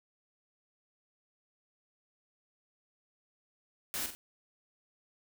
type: noise with echo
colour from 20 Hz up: white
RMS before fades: -36 dBFS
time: 3.94-4.06 s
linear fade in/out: 0 ms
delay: 45 ms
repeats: 2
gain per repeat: -7 dB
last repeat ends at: 4.15 s
effects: none